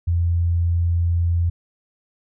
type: tone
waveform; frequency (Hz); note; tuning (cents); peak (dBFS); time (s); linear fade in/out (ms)
sine; 85.5; F2; -36; -16; 0.07-1.5; 10
effects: none